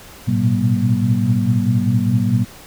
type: tone cluster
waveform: sine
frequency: 108.4 / 119 / 123.8 / 191.1 / 237.6 Hz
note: A2 / A#2 / B2 / G3 / A#3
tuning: -25 / +36 / +5 / -44 / +33 cents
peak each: -20 dBFS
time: 0.27-2.45 s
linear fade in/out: 20 ms
effects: pink hiss -40 dBFS RMS until 2.66 s